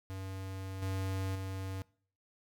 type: tone with level steps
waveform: square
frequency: 95.5 Hz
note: G2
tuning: 45 cents flat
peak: -40 / -34 / -38 dBFS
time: 0.1-1.82 s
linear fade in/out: 0 ms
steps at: 0.82 / 1.35 s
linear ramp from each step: 5 ms
effects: noise-tail reverb RT60 0.5 s tail -23 dB re dry